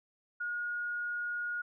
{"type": "tone", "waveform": "sine", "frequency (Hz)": 1438, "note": "F#6", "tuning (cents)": -50, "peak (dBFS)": -33, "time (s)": [0.4, 1.62], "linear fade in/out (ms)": 10, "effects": []}